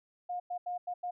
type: tone bursts at uneven times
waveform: sine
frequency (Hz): 714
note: F5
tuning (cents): +38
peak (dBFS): -33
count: 5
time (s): 0.29-0.4 / 0.5-0.58 / 0.66-0.78 / 0.87-0.94 / 1.03-1.11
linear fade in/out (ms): 10
effects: none

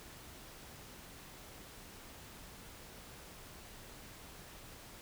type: silence
effects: pink hiss -53 dBFS RMS until 5.01 s

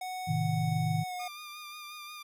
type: tone with pitch glide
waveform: square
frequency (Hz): 740 to 724.4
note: F#5 to F#5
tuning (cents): 0 to -37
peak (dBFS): -36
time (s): 0.01-1.28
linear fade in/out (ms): 5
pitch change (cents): -37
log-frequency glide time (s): 1.05-1.14
type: chord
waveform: sine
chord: A diminished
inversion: none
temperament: just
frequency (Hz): 110 / 132 / 158.4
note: A2 / C3 / Eb3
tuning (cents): 0 / +16 / +31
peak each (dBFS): -33 / -34 / -29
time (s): 0.27-1.04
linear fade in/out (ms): 20
type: tone with vibrato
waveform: 15% pulse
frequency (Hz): 1204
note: D6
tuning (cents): +43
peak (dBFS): -36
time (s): 1.19-2.23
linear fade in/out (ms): 10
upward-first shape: sine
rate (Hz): 5.6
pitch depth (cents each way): 29
effects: none

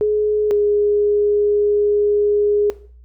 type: tone pair in turn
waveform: sine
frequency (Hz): 422.3 / 413.6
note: G#4 / G#4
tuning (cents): +29 / -7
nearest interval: unison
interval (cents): 36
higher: first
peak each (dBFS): -13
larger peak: neither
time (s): 0.01-0.51 / 0.51-2.7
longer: second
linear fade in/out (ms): 0
effects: noise-tail reverb RT60 0.5 s tail -17 dB re dry + added 60 Hz sine -41 dBFS peak until 3.04 s

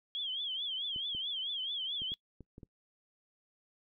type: tone with vibrato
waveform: sine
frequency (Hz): 3247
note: G#7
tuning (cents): -40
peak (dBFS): -34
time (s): 0.15-2.14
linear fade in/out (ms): 0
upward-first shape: triangle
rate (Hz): 4.6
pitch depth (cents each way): 150
type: clicks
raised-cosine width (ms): 3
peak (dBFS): -36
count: 7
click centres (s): 0.962 / 1.149 / 2.019 / 2.119 / 2.407 / 2.581 / 2.632
effects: noise-tail reverb RT60 0.1 s tail -23 dB re dry

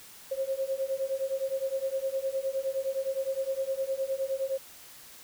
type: beating tone pair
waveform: sine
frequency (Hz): 531 / 540.7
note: C5 / C#5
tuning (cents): +25 / -43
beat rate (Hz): 9.7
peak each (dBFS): -32 / -31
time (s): 0.31-4.58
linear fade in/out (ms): 10
effects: white hiss -50 dBFS RMS until 5.23 s

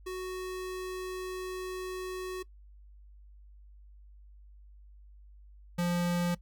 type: tone pair in turn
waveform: square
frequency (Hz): 370 / 174.62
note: F#4 / F3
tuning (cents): 0 / 0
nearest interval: octave + minor second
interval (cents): 1300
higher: first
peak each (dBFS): -36 / -28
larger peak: second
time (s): 0.06-2.43 / 5.78-6.35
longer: first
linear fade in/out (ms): 10
effects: noise-tail reverb RT60 0.1 s tail -21 dB re dry + added 50 Hz sine -51 dBFS peak until 6.41 s

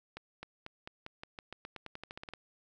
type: accelerating click train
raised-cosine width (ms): 0.3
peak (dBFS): -27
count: 18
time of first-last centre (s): 0.17-2.336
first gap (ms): 260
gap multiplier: 0.9
effects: none

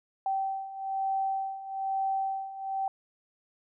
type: beating tone pair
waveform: sine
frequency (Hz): 774 / 775.1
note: G5 / G5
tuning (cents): -22 / -20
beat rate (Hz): 1.1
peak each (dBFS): -34 / -30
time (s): 0.26-2.88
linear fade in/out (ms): 2
effects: none

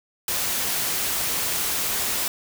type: noise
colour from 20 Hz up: white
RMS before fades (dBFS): -25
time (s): 0.28-2.28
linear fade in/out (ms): 2
effects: none

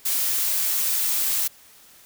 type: noise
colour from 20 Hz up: blue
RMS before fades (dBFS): -23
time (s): 0.05-1.48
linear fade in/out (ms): 10
effects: white hiss -51 dBFS RMS until 2.05 s

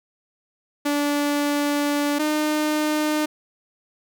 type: tone pair in turn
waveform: sawtooth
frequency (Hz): 290 / 304.1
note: D4 / D#4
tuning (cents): -22 / -40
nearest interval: minor second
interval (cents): 82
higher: second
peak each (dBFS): -16 / -16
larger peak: neither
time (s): 0.85-2.19 / 2.19-3.26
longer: first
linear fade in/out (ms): 10
effects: none

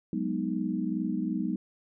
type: chord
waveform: sine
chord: G# minor seventh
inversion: third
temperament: equal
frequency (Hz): 185 / 207.7 / 246.9 / 311.1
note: F#3 / G#3 / B3 / D#4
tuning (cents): 0 / 0 / 0 / 0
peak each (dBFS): -33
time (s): 0.13-1.56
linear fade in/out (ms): 2
effects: none

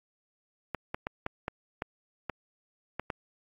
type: clicks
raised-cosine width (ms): 0.5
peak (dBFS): -17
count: 9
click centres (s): 0.747 / 0.945 / 1.069 / 1.264 / 1.481 / 1.821 / 2.297 / 2.996 / 3.102
effects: AAC 64 kbps

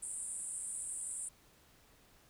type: band-pass noise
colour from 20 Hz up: white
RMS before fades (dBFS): -42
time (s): 0.02-1.29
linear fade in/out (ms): 10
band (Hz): 8000 to 9700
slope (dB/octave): 96
effects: pink hiss -65 dBFS RMS until 2.29 s

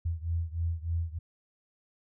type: beating tone pair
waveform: sine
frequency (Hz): 82.41 / 85.71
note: E2 / F2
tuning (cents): 0 / -32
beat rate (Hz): 3.3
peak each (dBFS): -31 / -33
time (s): 0.05-1.19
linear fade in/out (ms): 10
effects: none

